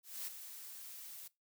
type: noise with ADSR envelope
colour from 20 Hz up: blue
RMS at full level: -41 dBFS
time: 0.03-1.28 s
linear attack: 240 ms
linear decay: 17 ms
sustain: -9 dB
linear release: 8 ms
effects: noise-tail reverb RT60 0.2 s tail -20 dB re dry